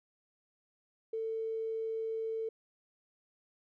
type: tone with tanh clipping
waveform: triangle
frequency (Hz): 446.5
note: A4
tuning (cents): +25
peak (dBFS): -33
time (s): 1.13-2.49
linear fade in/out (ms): 5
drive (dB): 3
effects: none